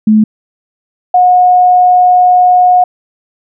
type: tone pair in turn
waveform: sine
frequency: 215.5 / 724.9 Hz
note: A3 / F#5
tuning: -36 / -36 cents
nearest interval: octave + major sixth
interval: 2100 cents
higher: second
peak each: -3 dBFS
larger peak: neither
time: 0.07-0.24 / 1.14-2.84 s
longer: second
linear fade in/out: 5 ms
effects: none